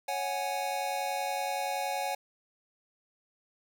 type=chord; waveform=square; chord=C# suspended fourth; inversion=none; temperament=equal; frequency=554.4 / 740 / 830.6 Hz; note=C#5 / F#5 / G#5; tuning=0 / 0 / 0 cents; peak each=-38 / -35 / -35 dBFS; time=0.08-2.15 s; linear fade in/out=5 ms; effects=11-bit